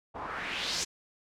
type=noise with low-pass filter sweep; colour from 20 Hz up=white; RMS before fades=-35 dBFS; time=0.14-0.85 s; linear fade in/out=20 ms; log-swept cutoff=810 to 6700 Hz; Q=2.4; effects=none